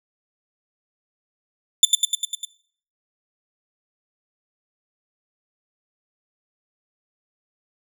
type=tone with echo; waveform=25% pulse; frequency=3531 Hz; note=A7; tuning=5 cents sharp; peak=-4 dBFS; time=1.83-1.85 s; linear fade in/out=2 ms; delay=100 ms; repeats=6; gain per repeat=-3 dB; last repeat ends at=2.45 s; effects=noise-tail reverb RT60 0.5 s tail -17 dB re dry